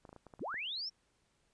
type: clicks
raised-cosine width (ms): 1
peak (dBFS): -38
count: 8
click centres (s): 0.052 / 0.092 / 0.129 / 0.163 / 0.267 / 0.338 / 0.394 / 0.542
type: linear sweep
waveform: sine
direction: up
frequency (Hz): 67 to 5588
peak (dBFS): -37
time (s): 0.4-0.9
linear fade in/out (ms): 20
effects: pink hiss -75 dBFS RMS until 1.53 s + resampled to 22050 Hz